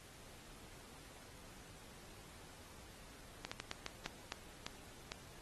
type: slowing click train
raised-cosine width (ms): 0.2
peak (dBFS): -23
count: 9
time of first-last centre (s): 3.45-5.119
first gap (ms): 65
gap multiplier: 1.32
effects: pink hiss -58 dBFS RMS until 5.41 s + AAC 32 kbps